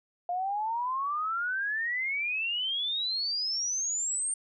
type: exponential sweep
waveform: sine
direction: up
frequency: 697 to 8870 Hz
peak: -28 dBFS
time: 0.29-4.34 s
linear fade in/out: 2 ms
effects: none